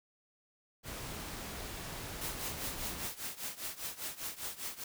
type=noise; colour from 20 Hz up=pink; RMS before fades=-43 dBFS; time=0.83-3.1 s; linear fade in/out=50 ms
type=noise with tremolo; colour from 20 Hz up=white; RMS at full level=-38 dBFS; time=2.21-4.84 s; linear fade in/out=5 ms; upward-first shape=triangle; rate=5 Hz; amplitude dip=90%
effects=none